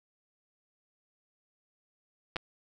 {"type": "clicks", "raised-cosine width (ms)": 0.3, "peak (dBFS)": -17, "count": 2, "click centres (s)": [2.36, 2.366], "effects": []}